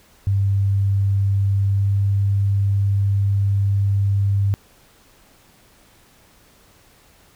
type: tone with pitch glide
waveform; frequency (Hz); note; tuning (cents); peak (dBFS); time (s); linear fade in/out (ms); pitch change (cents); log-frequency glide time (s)
sine; 98.8 to 99.49; G2 to G2; +14 to +26; -15; 0.27-4.54; 0; +12; 1.67-1.95
effects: pink hiss -53 dBFS RMS until 7.35 s